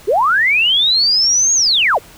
sine linear two-way sweep, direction up then down, 344.8 to 6660 to 344.8 Hz, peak -10 dBFS, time 0.07-1.99 s, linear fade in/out 20 ms, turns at 1.54 s, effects pink hiss -41 dBFS RMS until 2.17 s

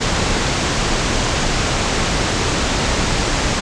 pink low-pass noise, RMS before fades -18 dBFS, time 0-3.61 s, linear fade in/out 20 ms, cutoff 7800 Hz, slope 48 dB/octave, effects none

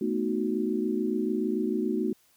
sine chord, B dominant seventh, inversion third, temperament equal, 220 / 246.9 / 311.1 / 370 Hz, A3 / B3 / D#4 / F#4, 0 / 0 / 0 / 0 cents, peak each -30 / -32 / -31 / -30 dBFS, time 0.01-2.13 s, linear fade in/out 5 ms, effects white hiss -64 dBFS RMS until 2.36 s

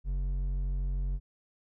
sine tone with hard clipping, 46.37 Hz, F#1, 5 cents sharp, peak -30 dBFS, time 0.04-1.2 s, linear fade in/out 50 ms, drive 6 dB, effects none

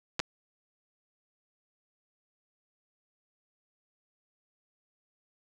clicks, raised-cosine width 0.2 ms, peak -12 dBFS, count 2, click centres 0.194 / 0.2 s, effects none

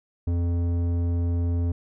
square tone with low-pass filter, 86.1 Hz, F2, 24 cents flat, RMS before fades -24 dBFS, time 0.27-1.72 s, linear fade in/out 5 ms, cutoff 370 Hz, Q 0.64, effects none

